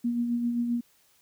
sine tone with tremolo, 238.2 Hz, A#3, 38 cents sharp, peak -23 dBFS, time 0.04-0.81 s, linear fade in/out 10 ms, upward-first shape sine, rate 7.6 Hz, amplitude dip 40%, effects white hiss -64 dBFS RMS until 1.21 s

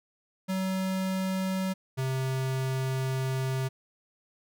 square tone pair in turn, 189 / 131.74 Hz, F#3 / C3, +37 / +12 cents, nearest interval tritone, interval 625 cents, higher first, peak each -28 dBFS, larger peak neither, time 0.48-1.74 / 1.97-3.69 s, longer second, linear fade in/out 20 ms, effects none

